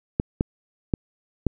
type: clicks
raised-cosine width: 3 ms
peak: -7 dBFS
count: 4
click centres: 0.199 / 0.409 / 0.938 / 1.467 s
effects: none